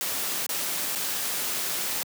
white noise with dropouts, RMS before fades -29 dBFS, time 0.01-2.03 s, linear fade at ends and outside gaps 0 ms, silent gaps 0.464-0.492 / 0.951-0.957 s, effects high-pass 150 Hz 12 dB/octave

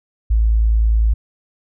sine tone, 55 Hz, A1, in tune, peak -11 dBFS, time 0.3-1.14 s, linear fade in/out 10 ms, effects none

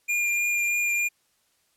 square tone with vibrato, 2408 Hz, D7, 43 cents sharp, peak -23 dBFS, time 0.08-1.09 s, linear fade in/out 20 ms, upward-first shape triangle, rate 3.2 Hz, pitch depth 10 cents each way, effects white hiss -68 dBFS RMS until 1.76 s + low-pass 12000 Hz 12 dB/octave

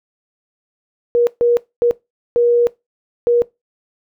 sine tone bursts at uneven times, 477 Hz, A#4, 40 cents sharp, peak -10 dBFS, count 5, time 1.15-1.27 / 1.41-1.57 / 1.82-1.91 / 2.36-2.67 / 3.27-3.42 s, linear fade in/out 0 ms, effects noise-tail reverb RT60 0.2 s tail -21 dB re dry

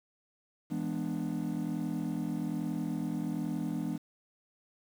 triangle chord, E dominant seventh, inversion none, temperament just, 164.81 / 206 / 247.2 / 296.7 Hz, E3 / G#3 / B3 / D4, 0 / -14 / +2 / +18 cents, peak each -34 dBFS, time 0.7-3.98 s, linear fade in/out 20 ms, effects tanh soft clip ceiling -25 dBFS + 9-bit

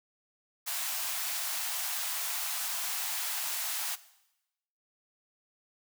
white high-pass noise, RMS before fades -34 dBFS, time 0.66-3.96 s, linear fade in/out 20 ms, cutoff 640 Hz, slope 96 dB/octave, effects noise-tail reverb RT60 0.9 s tail -17 dB re dry

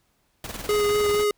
pink noise with tremolo, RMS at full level -33 dBFS, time 0.44-1.24 s, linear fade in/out 2 ms, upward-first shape square, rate 20 Hz, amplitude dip 55%
square tone with vibrato, 415.3 Hz, G#4, in tune, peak -20 dBFS, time 0.69-1.31 s, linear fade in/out 2 ms, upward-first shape sine, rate 4.3 Hz, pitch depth 14 cents each way
effects pink hiss -68 dBFS RMS until 1.37 s

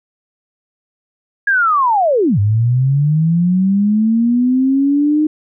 sine linear two-way sweep, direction down then up, 1661.2 to 99 to 309.1 Hz, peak -10 dBFS, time 1.47-5.27 s, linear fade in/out 5 ms, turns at 2.39 s, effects none

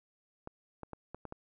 clicks, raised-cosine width 1 ms, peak -28 dBFS, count 6, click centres 0.474 / 0.833 / 0.933 / 1.146 / 1.253 / 1.324 s, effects none

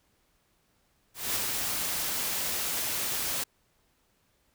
white noise with ADSR envelope, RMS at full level -28 dBFS, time 1.14-3.44 s, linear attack 220 ms, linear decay 5 ms, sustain -3 dB, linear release 9 ms, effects pink hiss -70 dBFS RMS until 4.54 s

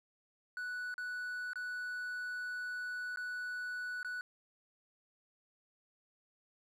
triangle tone with dropouts, 1480 Hz, F#6, in tune, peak -36 dBFS, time 0.57-4.21 s, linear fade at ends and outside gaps 1 ms, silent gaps 0.941-0.98 / 1.533-1.557 / 3.16-3.172 / 4.03-4.047 s, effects none

